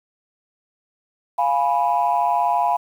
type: chord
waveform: sine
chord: F diminished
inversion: none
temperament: equal with one note detuned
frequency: 698.5 / 830.6 / 984.3 Hz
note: F5 / Ab5 / Cb6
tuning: 0 / 0 / -6 cents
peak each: -20 dBFS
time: 1.38-2.77 s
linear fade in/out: 10 ms
effects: tanh soft clip ceiling -9 dBFS + 8-bit